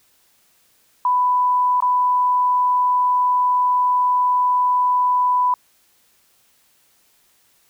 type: tone with dropouts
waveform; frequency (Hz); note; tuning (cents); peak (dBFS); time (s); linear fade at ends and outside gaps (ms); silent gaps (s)
sine; 994; B5; +11; -14; 1.05-5.54; 2; 1.804-1.823
effects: white hiss -59 dBFS RMS until 7.69 s